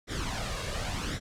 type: noise with flanger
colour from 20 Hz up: pink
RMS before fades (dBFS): -33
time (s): 0.07-1.2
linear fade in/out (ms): 50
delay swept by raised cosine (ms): 0.54 to 1.84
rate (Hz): 0.9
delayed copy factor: +0.6
effects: low-pass 7000 Hz 12 dB/octave